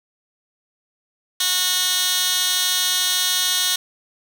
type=tone with high-pass filter; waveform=15% pulse; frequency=366.3 Hz; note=F#4; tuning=17 cents flat; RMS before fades=-20 dBFS; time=1.4-3.76 s; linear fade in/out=5 ms; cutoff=3400 Hz; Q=1.2; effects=7-bit